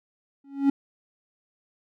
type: tone with exponential growth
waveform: triangle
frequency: 277.2 Hz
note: C#4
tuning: in tune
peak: -12 dBFS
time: 0.44-0.7 s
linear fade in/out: 5 ms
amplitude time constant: 56 ms
effects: none